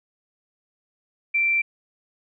sine tone, 2349 Hz, D7, in tune, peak -18 dBFS, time 1.34-1.62 s, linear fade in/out 10 ms, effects none

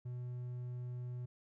triangle tone, 123.47 Hz, B2, in tune, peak -38 dBFS, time 0.05-1.26 s, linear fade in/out 10 ms, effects none

